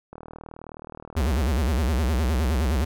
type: click train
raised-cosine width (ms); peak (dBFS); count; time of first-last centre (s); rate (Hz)
1; -25; 52; 0.13-1.434; 39.1
type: tone with vibrato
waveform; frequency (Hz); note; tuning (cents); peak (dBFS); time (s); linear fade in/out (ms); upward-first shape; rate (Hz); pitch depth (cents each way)
square; 70.1; C#2; +20; -21; 1.16-2.85; 10; sine; 9.7; 280
effects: none